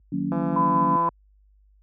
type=chord; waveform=sine; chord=D# minor seventh; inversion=none; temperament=just; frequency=155.56 / 186.68 / 233.3 / 280 Hz; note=D#3 / F#3 / A#3 / C#4; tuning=0 / +16 / +2 / +18 cents; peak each=-31 / -28 / -31 / -27 dBFS; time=0.12-0.96 s; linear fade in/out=5 ms
type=click train; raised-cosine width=1 ms; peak=-17 dBFS; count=131; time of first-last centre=0.32-1.089 s; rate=169 Hz
type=tone; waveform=sine; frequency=1008 Hz; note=B5; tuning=35 cents sharp; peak=-19 dBFS; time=0.56-1.09 s; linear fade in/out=5 ms
effects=added 50 Hz sine -46 dBFS peak until 1.82 s + high-pass 80 Hz 12 dB/octave